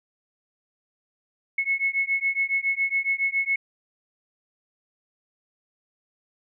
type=beating tone pair; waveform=sine; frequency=2188 / 2195.2 Hz; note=C#7 / C#7; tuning=-23 / -17 cents; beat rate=7.2 Hz; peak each=-25 dBFS; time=1.58-3.56 s; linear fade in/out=5 ms; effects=none